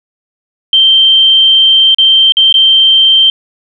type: tone with dropouts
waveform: sine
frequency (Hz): 3136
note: G7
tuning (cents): 0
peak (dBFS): -3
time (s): 0.73-3.3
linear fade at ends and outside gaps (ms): 2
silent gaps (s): 1.946-1.984 / 2.322-2.369 / 2.526-2.541
effects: none